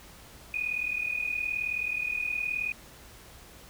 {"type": "tone pair together", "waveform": "sine", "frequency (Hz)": [2461, 2500], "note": ["D#7", "D#7"], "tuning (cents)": [-20, 8], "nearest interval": "unison", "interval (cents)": 28, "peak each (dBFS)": [-30, -33], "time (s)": [0.54, 2.72], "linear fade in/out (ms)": 2, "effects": ["added 60 Hz sine -57 dBFS peak until 3.69 s", "pink hiss -51 dBFS RMS until 3.69 s"]}